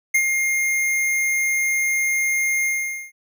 square tone with ADSR envelope, 2124 Hz, C7, 25 cents sharp, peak -14 dBFS, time 0.14-3.12 s, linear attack 9 ms, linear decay 70 ms, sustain -5 dB, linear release 470 ms, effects none

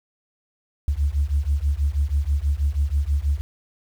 sine beating tone pair, 68.6 / 74.8 Hz, C#2 / D2, -17 / +32 cents, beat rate 6.2 Hz, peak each -21 dBFS, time 0.88-3.41 s, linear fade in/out 0 ms, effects tanh soft clip ceiling -12 dBFS + 8-bit

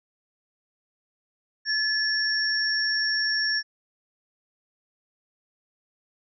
sine tone pair together, 1725 / 5492 Hz, A6 / F8, -35 / -30 cents, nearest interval octave + minor sixth, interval 2005 cents, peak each -25 dBFS, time 1.65-3.63 s, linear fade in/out 50 ms, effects none

